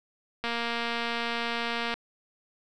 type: click train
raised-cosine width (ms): 0.3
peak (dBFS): -15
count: 352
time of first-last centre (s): 0.44-1.94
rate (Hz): 234
effects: none